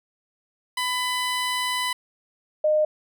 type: tone pair in turn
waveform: 15% pulse / sine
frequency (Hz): 1000 / 612.2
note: B5 / D#5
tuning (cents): +21 / -28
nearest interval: minor sixth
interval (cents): 849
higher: first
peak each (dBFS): -17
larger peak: neither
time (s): 0.77-1.93 / 2.64-2.85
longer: first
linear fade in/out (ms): 5
effects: none